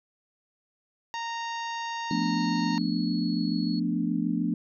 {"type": "harmonic tone", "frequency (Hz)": 927, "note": "A#5", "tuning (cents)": -10, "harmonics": [1, 2, 3, 4, 5, 6, 7], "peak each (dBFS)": [-32, -38, -42, -44, -46, -48, -49], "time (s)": [1.14, 2.78], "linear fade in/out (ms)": 0}
{"type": "tone", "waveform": "sine", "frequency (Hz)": 4359, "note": "C#8", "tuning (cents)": -30, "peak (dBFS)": -38, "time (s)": [2.1, 3.8], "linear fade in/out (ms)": 10}
{"type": "chord", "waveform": "sine", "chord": "B half-diminished seventh", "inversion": "second", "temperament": "equal", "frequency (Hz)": [174.61, 220, 246.9, 293.7], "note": ["F3", "A3", "B3", "D4"], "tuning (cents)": [0, 0, 0, 0], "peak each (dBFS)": -30, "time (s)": [2.11, 4.54], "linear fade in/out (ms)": 2}
{"effects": []}